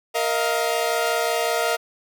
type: chord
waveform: sawtooth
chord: Bb suspended fourth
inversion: none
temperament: equal with one note detuned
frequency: 466.2 / 633.1 / 698.5 Hz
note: Bb4 / Eb5 / F5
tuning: 0 / +30 / 0 cents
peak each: -21 dBFS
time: 0.14-1.77 s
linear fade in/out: 20 ms
effects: none